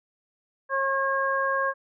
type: harmonic tone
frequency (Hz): 542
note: C#5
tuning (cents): -39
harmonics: 1 / 2 / 3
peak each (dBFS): -28 / -26 / -27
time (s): 0.69-1.74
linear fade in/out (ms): 50
effects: none